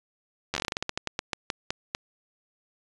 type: slowing click train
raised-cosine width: 0.2 ms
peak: -10 dBFS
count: 19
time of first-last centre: 0.54-1.949 s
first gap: 11 ms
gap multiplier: 1.2
effects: resampled to 22050 Hz